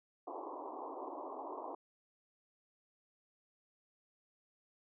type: band-pass noise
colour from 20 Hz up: white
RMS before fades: -45 dBFS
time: 0.27-1.75 s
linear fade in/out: 5 ms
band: 270 to 1100 Hz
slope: 96 dB/octave
effects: none